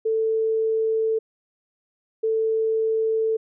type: tone pair in turn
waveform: sine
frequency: 443.5 / 443.5 Hz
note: A4 / A4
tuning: +14 / +14 cents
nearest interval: unison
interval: 0 cents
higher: neither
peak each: -19 dBFS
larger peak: neither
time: 0.05-1.19 / 2.23-3.37 s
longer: neither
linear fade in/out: 10 ms
effects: none